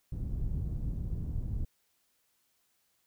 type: low-pass noise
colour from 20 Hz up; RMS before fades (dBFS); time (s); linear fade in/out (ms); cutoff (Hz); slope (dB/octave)
pink; -34; 0.12-1.65; 5; 120; 12
effects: white hiss -74 dBFS RMS until 3.06 s